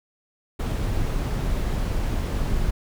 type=noise; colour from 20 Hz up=brown; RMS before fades=-24 dBFS; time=0.59-2.71 s; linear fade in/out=10 ms; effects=none